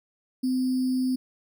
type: tone with sample-and-hold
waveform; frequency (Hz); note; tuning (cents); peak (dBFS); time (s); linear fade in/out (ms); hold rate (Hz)
sine; 256.5; C4; -34; -22; 0.43-1.16; 10; 4900
effects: none

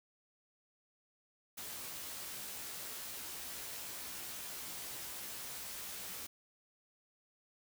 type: noise with comb filter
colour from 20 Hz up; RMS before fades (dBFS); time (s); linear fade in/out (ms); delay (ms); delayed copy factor
white; -45; 1.57-6.27; 10; 16; +0.65
effects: none

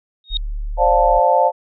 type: tone with exponential growth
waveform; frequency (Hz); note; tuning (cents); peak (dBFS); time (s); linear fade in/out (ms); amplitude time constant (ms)
sine; 3729; A#7; 0; -15; 0.24-0.37; 1; 28
type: tone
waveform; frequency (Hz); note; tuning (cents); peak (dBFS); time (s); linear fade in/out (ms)
sine; 36.71; D1; 0; -21; 0.3-1.2; 20
type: chord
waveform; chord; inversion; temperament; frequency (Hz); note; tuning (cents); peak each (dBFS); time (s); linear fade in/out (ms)
sine; D minor seventh; third; just; 528.6 / 587.3 / 704.8 / 881; C5 / D5 / F5 / A5; +18 / 0 / +16 / +2; -17 / -18 / -17 / -15; 0.77-1.52; 50
effects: none

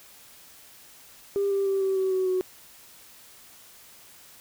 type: tone with pitch steps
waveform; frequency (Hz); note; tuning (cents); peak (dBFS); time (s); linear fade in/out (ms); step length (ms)
sine; 399.4 / 394.4 / 389.4 / 384.5 / 379.6 / 374.8 / 370.1; G4 / G4 / G4 / G4 / F#4 / F#4 / F#4; +32 / +11 / -12 / -33 / +44 / +22 / 0; -21; 1.36-2.41; 0; 150
effects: tanh soft clip ceiling -18 dBFS + white hiss -51 dBFS RMS until 4.4 s

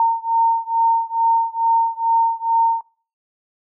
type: beating tone pair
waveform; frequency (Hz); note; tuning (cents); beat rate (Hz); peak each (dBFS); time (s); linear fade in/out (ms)
sine; 914 / 916.3; A#5 / A#5; -34 / -30; 2.3; -17 / -18; 0-2.81; 2
effects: noise-tail reverb RT60 0.4 s tail -21 dB re dry

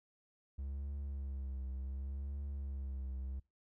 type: tone with vibrato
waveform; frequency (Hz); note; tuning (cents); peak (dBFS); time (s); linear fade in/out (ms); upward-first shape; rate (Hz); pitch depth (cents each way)
triangle; 67.9; C#2; -35; -37; 0.58-3.4; 10; triangle; 0.68; 74
effects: noise-tail reverb RT60 0.3 s tail -26 dB re dry

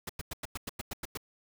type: noise bursts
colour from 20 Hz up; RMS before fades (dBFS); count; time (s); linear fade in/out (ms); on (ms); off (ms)
pink; -37; 10; 0.07-1.174; 5; 24; 96
effects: none

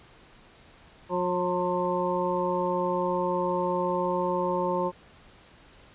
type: harmonic tone with a mistuned harmonic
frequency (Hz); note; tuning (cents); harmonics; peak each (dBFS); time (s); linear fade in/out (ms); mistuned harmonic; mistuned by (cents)
179.9; F#3; -48; 1 / 2 / 3 / 5 / 6; -33 / -30 / -29 / -30 / -33; 1.09-4.92; 50; 6; -41
effects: pink hiss -54 dBFS RMS until 5.94 s + resampled to 8000 Hz

